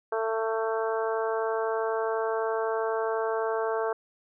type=harmonic tone; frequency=223 Hz; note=A3; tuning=23 cents sharp; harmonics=2 / 3 / 4 / 5 / 6 / 7; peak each=-28 / -32 / -34 / -36 / -38 / -39 dBFS; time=0.12-3.93 s; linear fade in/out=5 ms; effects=none